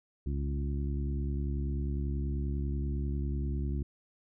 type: harmonic tone with a mistuned harmonic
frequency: 70.2 Hz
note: C#2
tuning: 22 cents sharp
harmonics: 1 / 2 / 3 / 4 / 5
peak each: -31 / -37 / -41 / -43 / -45 dBFS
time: 0.26-3.83 s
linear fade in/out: 5 ms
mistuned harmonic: 1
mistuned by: -43 cents
effects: none